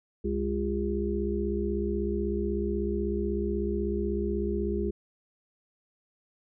harmonic tone with a mistuned harmonic, 67.5 Hz, C#2, 45 cents flat, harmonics 1 / 3 / 5 / 6, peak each -32 / -32 / -32 / -32 dBFS, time 0.24-4.91 s, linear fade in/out 10 ms, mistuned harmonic 5, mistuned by +57 cents, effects none

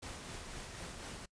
pink noise with tremolo, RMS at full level -45 dBFS, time 0.02-1.26 s, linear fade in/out 10 ms, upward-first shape sine, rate 4 Hz, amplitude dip 30%, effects noise-tail reverb RT60 0.1 s tail -23 dB re dry + resampled to 22050 Hz

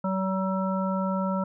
harmonic tone, 190 Hz, F#3, 46 cents sharp, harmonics 1 / 3 / 5 / 7, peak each -26 / -31 / -33 / -34 dBFS, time 0.04-1.44 s, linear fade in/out 5 ms, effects none

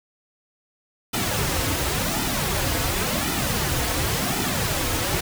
pink noise with flanger, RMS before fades -24 dBFS, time 1.13-5.21 s, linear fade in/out 10 ms, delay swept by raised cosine 1.8 to 5.1 ms, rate 0.92 Hz, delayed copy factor -0.65, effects none

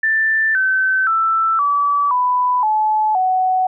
sine tone with pitch steps, 1772 / 1533.7 / 1327.5 / 1149 / 994.5 / 860.8 / 745 Hz, A6 / G6 / E6 / D6 / B5 / A5 / F#5, +12 / -38 / +12 / -38 / +12 / -38 / +12 cents, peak -13 dBFS, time 0.03-3.67 s, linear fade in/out 5 ms, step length 520 ms, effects none

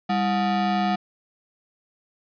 square ring-modulated tone, 263.9 Hz, C4, 15 cents sharp, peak -18 dBFS, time 0.09-0.96 s, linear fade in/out 10 ms, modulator 462 Hz, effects resampled to 11025 Hz

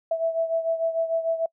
sine beating tone pair, 656 / 662.7 Hz, E5 / E5, -9 / +9 cents, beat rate 6.7 Hz, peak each -23 / -28 dBFS, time 0.11-1.46 s, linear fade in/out 5 ms, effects noise-tail reverb RT60 0.1 s tail -26 dB re dry

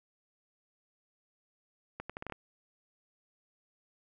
accelerating click train, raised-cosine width 0.5 ms, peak -24 dBFS, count 7, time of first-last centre 2-2.323 s, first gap 96 ms, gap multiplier 0.76, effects none

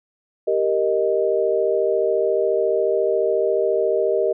sine chord, Eb major, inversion first, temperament equal, 392 / 466.2 / 622.3 Hz, G4 / Bb4 / Eb5, 0 / 0 / 0 cents, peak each -21 dBFS, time 0.47-4.33 s, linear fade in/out 10 ms, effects none

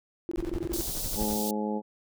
sine tone bursts, 341.3 Hz, F4, 40 cents flat, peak -28 dBFS, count 12, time 0.29-0.809 s, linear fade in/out 0 ms, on 24 ms, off 21 ms
brown noise with tremolo, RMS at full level -33 dBFS, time 0.37-1.37 s, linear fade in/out 10 ms, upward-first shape triangle, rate 12 Hz, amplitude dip 90%
white band-stop noise, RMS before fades -34 dBFS, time 0.73-1.51 s, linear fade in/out 5 ms, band 750 to 3700 Hz, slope 24 dB/octave
harmonic tone, 105.8 Hz, G#2, 33 cents sharp, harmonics 2 / 3 / 4 / 5 / 6 / 7 / 8, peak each -30 / -37 / -35 / -37 / -46 / -45 / -36 dBFS, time 1.15-1.82 s, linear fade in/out 50 ms
effects none

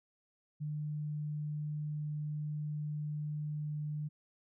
sine tone, 150.1 Hz, D3, 38 cents sharp, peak -35 dBFS, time 0.6-4.09 s, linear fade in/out 20 ms, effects none

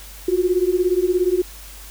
sine beating tone pair, 352.2 / 369.2 Hz, F4 / F#4, +15 / -4 cents, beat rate 17 Hz, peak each -19 / -18 dBFS, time 0.28-1.42 s, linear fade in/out 5 ms, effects added 50 Hz sine -39 dBFS peak until 1.9 s + white hiss -41 dBFS RMS until 1.9 s

